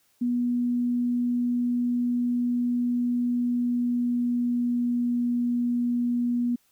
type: tone with pitch glide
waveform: sine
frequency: 243.1 to 241.4 Hz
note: B3 to B3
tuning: -27 to -39 cents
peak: -22 dBFS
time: 0.21-6.56 s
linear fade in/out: 10 ms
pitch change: -12 cents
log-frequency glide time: 3.32-5.2 s
effects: white hiss -66 dBFS RMS until 6.71 s